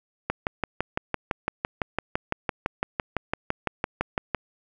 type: click train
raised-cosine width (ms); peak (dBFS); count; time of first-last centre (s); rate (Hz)
0.5; -9; 25; 0.3-4.347; 5.93
effects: none